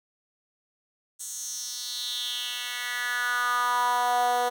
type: tone with high-pass filter sweep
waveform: 10% pulse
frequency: 244.8 Hz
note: B3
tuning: 15 cents flat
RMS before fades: -28 dBFS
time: 1.19-4.5 s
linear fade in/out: 20 ms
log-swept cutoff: 7700 to 580 Hz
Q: 3.9
effects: none